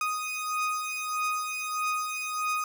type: beating tone pair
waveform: 30% pulse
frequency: 1244.5 / 1246.1 Hz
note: D#6 / D#6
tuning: 0 / +2 cents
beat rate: 1.6 Hz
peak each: -30 / -28 dBFS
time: 0.01-2.64 s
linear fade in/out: 2 ms
effects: none